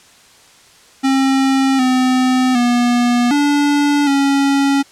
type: tone with pitch steps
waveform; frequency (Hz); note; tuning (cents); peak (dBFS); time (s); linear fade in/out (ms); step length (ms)
square; 268.3 / 255.7 / 241.9 / 289.1 / 277.5; C4 / C4 / B3 / D4 / C#4; +44 / -40 / -36 / -27 / +2; -12; 1.03-4.83; 20; 760
effects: white hiss -46 dBFS RMS until 4.91 s + low-pass 8000 Hz 12 dB/octave